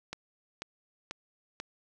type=click train; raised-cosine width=0.2 ms; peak=-20 dBFS; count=4; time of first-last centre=0.13-1.601 s; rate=2.04 Hz; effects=none